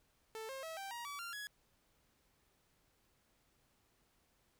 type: tone with pitch steps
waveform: sawtooth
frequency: 441.7 / 534.5 / 646.7 / 782.5 / 946.8 / 1145.6 / 1386.2 / 1677.3 Hz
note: A4 / C5 / E5 / G5 / A#5 / D6 / F6 / G#6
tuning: +7 / +37 / -33 / -3 / +27 / -43 / -13 / +17 cents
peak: -40 dBFS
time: 0.35-1.47 s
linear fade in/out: 0 ms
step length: 140 ms
effects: pink hiss -75 dBFS RMS until 4.59 s